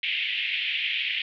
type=band-pass noise; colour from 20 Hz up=white; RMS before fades=-28 dBFS; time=0.03-1.22 s; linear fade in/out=2 ms; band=2100 to 3200 Hz; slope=48 dB/octave; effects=none